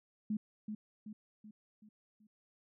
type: tone with echo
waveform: sine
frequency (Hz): 213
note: G#3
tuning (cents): +44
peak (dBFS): -32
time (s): 0.3-0.37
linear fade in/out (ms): 5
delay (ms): 380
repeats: 5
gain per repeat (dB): -6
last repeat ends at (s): 2.27
effects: none